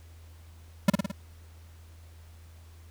square tone with echo, 196 Hz, G3, in tune, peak -16 dBFS, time 0.88-0.9 s, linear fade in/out 5 ms, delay 54 ms, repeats 4, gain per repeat -4 dB, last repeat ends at 1.116 s, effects added 82 Hz sine -48 dBFS peak until 2.9 s + pink hiss -60 dBFS RMS until 2.9 s

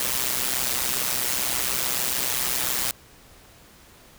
white noise with amplitude modulation, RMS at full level -22 dBFS, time 0-2.91 s, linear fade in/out 2 ms, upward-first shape sine, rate 127 Hz, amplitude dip 75%, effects pink hiss -51 dBFS RMS until 4.18 s

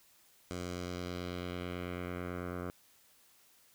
10% pulse tone with low-pass filter sweep, 89.1 Hz, F2, 35 cents sharp, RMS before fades -40 dBFS, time 0.51-2.7 s, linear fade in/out 0 ms, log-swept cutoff 8000 to 1300 Hz, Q 1.5, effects white hiss -65 dBFS RMS until 3.74 s

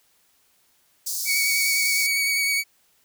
pink high-pass noise, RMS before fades -28 dBFS, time 1.06-2.07 s, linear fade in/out 10 ms, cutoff 4700 Hz, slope 48 dB/octave
sawtooth tone with vibrato, 2247 Hz, C#7, 23 cents sharp, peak -17 dBFS, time 1.25-2.64 s, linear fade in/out 50 ms, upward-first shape triangle, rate 9.8 Hz, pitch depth 26 cents each way
effects white hiss -63 dBFS RMS until 3.04 s

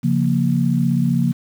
sine chord, Bb minor, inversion first, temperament equal, 138.59 / 174.61 / 233.1 Hz, Db3 / F3 / Bb3, 0 / 0 / 0 cents, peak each -19 dBFS, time 0.03-1.33 s, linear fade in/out 20 ms, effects 7-bit

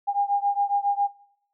sine beating tone pair, 805 / 812.3 Hz, G5 / G#5, +46 / -39 cents, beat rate 7.3 Hz, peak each -24 dBFS, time 0.07-1.08 s, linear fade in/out 20 ms, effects noise-tail reverb RT60 0.7 s tail -19 dB re dry

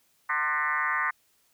sine tone with frequency modulation, 1501 Hz, F#6, 24 cents sharp, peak -24 dBFS, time 0.29-1.11 s, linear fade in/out 10 ms, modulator 149 Hz, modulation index 3.5, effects white hiss -67 dBFS RMS until 1.53 s

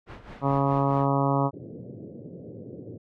pink noise with tremolo, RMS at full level -39 dBFS, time 0.06-1.09 s, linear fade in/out 50 ms, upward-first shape sine, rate 4.7 Hz, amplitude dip 70%
harmonic tone, 138.59 Hz, C#3, in tune, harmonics 1 / 2 / 3 / 4 / 5 / 6 / 7 / 8 / 9, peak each -25 / -27 / -32 / -30 / -31 / -32 / -30 / -32 / -35 dBFS, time 0.41-1.51 s, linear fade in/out 50 ms
pink band-pass noise, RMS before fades -41 dBFS, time 1.53-2.98 s, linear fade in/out 10 ms, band 100 to 530 Hz, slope 48 dB/octave
effects low-pass 2000 Hz 12 dB/octave

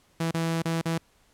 sawtooth tone with dropouts, 164.81 Hz, E3, in tune, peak -21 dBFS, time 0.2-0.98 s, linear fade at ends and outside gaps 5 ms, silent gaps 0.312-0.342 / 0.622-0.653 / 0.815-0.855 s, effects pink hiss -63 dBFS RMS until 1.33 s + low-pass 12000 Hz 12 dB/octave

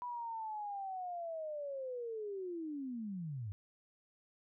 sine linear sweep, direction down, 987.8 to 94 Hz, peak -39 dBFS, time 0.02-3.52 s, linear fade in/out 0 ms, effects none

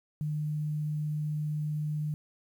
sine tone, 151.3 Hz, D#3, 48 cents flat, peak -29 dBFS, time 0.21-2.14 s, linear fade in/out 0 ms, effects 10-bit

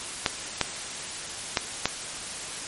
clicks, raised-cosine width 0.2 ms, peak -3 dBFS, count 4, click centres 0.262 / 0.613 / 1.572 / 1.856 s, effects white hiss -35 dBFS RMS until 2.67 s + MP3 48 kbps

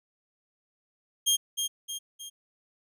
20% pulse tone with echo, 3222 Hz, G7, 47 cents sharp, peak -16 dBFS, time 1.26-1.37 s, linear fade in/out 20 ms, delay 310 ms, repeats 3, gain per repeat -6 dB, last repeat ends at 2.3 s, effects none

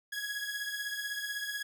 sawtooth beating tone pair, 1661.2 / 1677.2 Hz, G#6 / G#6, 0 / +17 cents, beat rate 16 Hz, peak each -33 / -36 dBFS, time 0.12-1.63 s, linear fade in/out 10 ms, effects none

